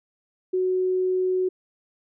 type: tone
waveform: sine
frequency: 370 Hz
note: F#4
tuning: in tune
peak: -20 dBFS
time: 0.53-1.49 s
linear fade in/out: 10 ms
effects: none